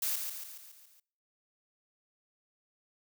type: noise with echo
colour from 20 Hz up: blue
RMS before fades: -32 dBFS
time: 0.02-0.16 s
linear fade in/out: 5 ms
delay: 140 ms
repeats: 6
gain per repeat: -5 dB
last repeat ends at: 1 s
effects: noise-tail reverb RT60 0.6 s tail -25 dB re dry